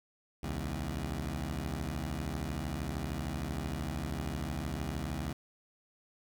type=beating tone pair; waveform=15% pulse; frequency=66.6 / 79.6 Hz; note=C2 / D#2; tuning=+31 / +40 cents; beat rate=13 Hz; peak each=-31 dBFS; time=0.43-5.33 s; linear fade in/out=5 ms; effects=none